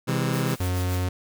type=chord; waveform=sawtooth; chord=C augmented; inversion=none; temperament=just; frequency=130.81 / 163.52 / 204.4 Hz; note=C3 / E3 / G#3; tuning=0 / -14 / -27 cents; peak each=-21 / -23 / -26 dBFS; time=0.07-0.56 s; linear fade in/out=20 ms
type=noise with tremolo; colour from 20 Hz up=white; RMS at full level=-38 dBFS; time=0.33-1.04 s; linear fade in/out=5 ms; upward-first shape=sine; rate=7 Hz; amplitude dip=65%
type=tone; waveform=45% pulse; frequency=90.8 Hz; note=F#2; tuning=32 cents flat; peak=-23 dBFS; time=0.6-1.09 s; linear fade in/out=5 ms
effects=none